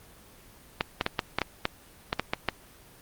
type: clicks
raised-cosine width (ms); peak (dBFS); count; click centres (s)
0.3; -8; 11; 0.809 / 1.011 / 1.064 / 1.192 / 1.386 / 1.417 / 1.654 / 2.129 / 2.196 / 2.335 / 2.487
effects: pink hiss -53 dBFS RMS until 3.01 s + Opus 24 kbps